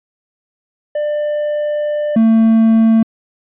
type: tone pair in turn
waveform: triangle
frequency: 595 / 224.2 Hz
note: D5 / A3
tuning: +22 / +33 cents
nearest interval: octave + perfect fourth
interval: 1689 cents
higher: first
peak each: -13 / -5 dBFS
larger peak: second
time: 0.95-2.16 / 2.16-3.03 s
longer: first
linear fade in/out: 5 ms
effects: resampled to 8000 Hz